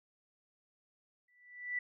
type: tone with exponential growth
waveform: sine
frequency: 1970 Hz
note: B6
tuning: 5 cents flat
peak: -31 dBFS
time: 1.28-1.79 s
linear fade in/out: 5 ms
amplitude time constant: 110 ms
effects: none